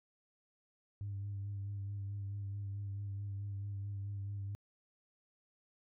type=tone with vibrato; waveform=sine; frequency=100.2 Hz; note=G2; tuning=38 cents sharp; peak=-37 dBFS; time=1.01-4.55 s; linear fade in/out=0 ms; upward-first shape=sine; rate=4.6 Hz; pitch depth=28 cents each way; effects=tanh soft clip ceiling -35 dBFS